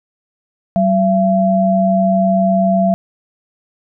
sine tone pair together, 190.36 / 677 Hz, F#3 / E5, +49 / +46 cents, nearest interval octave + minor seventh, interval 2197 cents, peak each -13 dBFS, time 0.76-2.94 s, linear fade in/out 0 ms, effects none

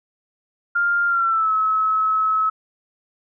sine tone with pitch glide, 1400 to 1291.2 Hz, F6 to E6, +4 to -36 cents, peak -16 dBFS, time 0.75-2.5 s, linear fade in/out 10 ms, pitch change -140 cents, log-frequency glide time 1.07-1.52 s, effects none

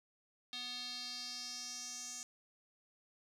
square tone with band-pass filter sweep, 246.9 Hz, B3, in tune, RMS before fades -45 dBFS, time 0.53-2.23 s, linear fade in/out 0 ms, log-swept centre 3800 to 6700 Hz, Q 4.8, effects none

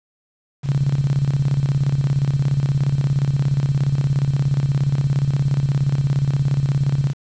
sine tone with tremolo, 138.59 Hz, C#3, in tune, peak -13 dBFS, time 0.63-7.14 s, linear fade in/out 50 ms, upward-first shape square, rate 17 Hz, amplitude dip 65%, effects resampled to 16000 Hz + 7-bit

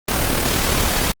pink noise with amplitude modulation, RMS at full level -17 dBFS, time 0.08-1.12 s, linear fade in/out 5 ms, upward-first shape sine, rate 37.6 Hz, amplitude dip 40%, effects Opus 24 kbps

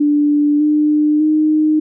sine tone with pitch steps, 293.7 / 300.7 / 307.9 Hz, D4 / D4 / D#4, 0 / +41 / -18 cents, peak -10 dBFS, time 0-1.8 s, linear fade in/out 10 ms, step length 600 ms, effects none

